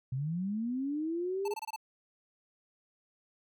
sine linear sweep, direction up, 123.47 to 417.5 Hz, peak -31 dBFS, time 0.12-1.54 s, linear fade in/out 5 ms
square tone bursts, 880 Hz, A5, in tune, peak -37 dBFS, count 6, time 1.45-1.762 s, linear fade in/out 5 ms, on 32 ms, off 24 ms
effects none

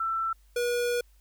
sine / square tone pair in turn, 1335 / 482.7 Hz, E6 / B4, +22 / -40 cents, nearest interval octave + tritone, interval 1762 cents, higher first, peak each -26 dBFS, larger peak neither, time 0-0.33 / 0.56-1.01 s, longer second, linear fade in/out 5 ms, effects added 50 Hz sine -56 dBFS peak until 1.2 s + white hiss -68 dBFS RMS until 1.2 s

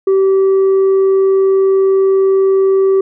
sine tone, 385.9 Hz, G4, 27 cents flat, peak -5 dBFS, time 0.07-3.01 s, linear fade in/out 5 ms, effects tanh soft clip ceiling -7 dBFS

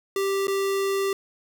square tone with dropouts, 392 Hz, G4, in tune, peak -23 dBFS, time 0.16-1.13 s, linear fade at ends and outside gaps 2 ms, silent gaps 0.471-0.48 s, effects 10-bit

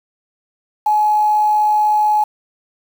sine tone with quantisation, 847 Hz, G#5, 34 cents sharp, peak -11 dBFS, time 0.86-2.24 s, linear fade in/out 5 ms, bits 6, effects none

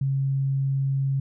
sine tone, 136.2 Hz, C#3, 30 cents flat, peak -21 dBFS, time 0.01-1.2 s, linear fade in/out 5 ms, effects none

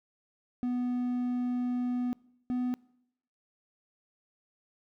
triangle tone pair in turn, 246.9 / 249 Hz, B3 / B3, 0 / +14 cents, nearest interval unison, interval 14 cents, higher second, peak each -26 dBFS, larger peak neither, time 0.63-2.13 / 2.5-2.74 s, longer first, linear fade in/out 0 ms, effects noise-tail reverb RT60 0.8 s tail -24 dB re dry

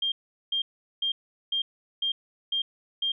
sine tone bursts, 3200 Hz, G7, 35 cents sharp, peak -24 dBFS, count 7, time 0.02-3.12 s, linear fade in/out 5 ms, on 100 ms, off 400 ms, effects none

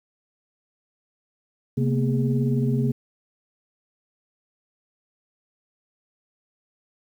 sine tone cluster, 132.8 / 226.9 / 245.4 / 412.8 Hz, C3 / A#3 / B3 / G#4, +26 / -47 / -11 / -10 cents, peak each -21 / -25 / -28 / -30 dBFS, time 1.77-2.92 s, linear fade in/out 10 ms, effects tanh soft clip ceiling -9 dBFS + 9-bit

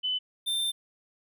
sine / square tone pair in turn, 3014 / 3584 Hz, F#7 / A7, +31 / +31 cents, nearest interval minor third, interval 300 cents, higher second, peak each -26 / -27 dBFS, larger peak first, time 0.03-0.19 / 0.46-0.72 s, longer second, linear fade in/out 20 ms, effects none

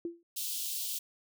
sine tone with exponential decay, 340 Hz, F4, 46 cents flat, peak -30 dBFS, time 0.05-0.23 s, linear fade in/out 2 ms, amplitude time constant 39 ms
white high-pass noise, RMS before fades -36 dBFS, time 0.36-0.99 s, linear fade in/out 10 ms, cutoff 2900 Hz, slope 48 dB/octave
effects none

